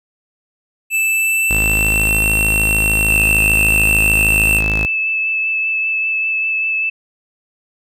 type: tone with pitch glide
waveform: square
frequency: 2637 to 2710 Hz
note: E7 to E7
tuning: 0 to +47 cents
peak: -14 dBFS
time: 0.9-4.62 s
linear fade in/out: 50 ms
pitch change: +47 cents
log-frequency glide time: 1.1-2.33 s
type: tone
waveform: sawtooth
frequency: 53.3 Hz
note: G#1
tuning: 46 cents sharp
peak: -14 dBFS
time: 1.5-4.86 s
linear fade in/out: 10 ms
type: tone with vibrato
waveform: sine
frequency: 2621 Hz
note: E7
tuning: 11 cents flat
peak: -15 dBFS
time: 3.09-6.9 s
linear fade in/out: 10 ms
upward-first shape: sine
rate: 5.1 Hz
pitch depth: 12 cents each way
effects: none